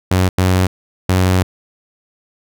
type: tone bursts at uneven times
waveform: sawtooth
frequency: 92.5 Hz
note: F#2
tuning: in tune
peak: -7 dBFS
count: 3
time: 0.11-0.29 / 0.38-0.67 / 1.09-1.43 s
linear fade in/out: 5 ms
effects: none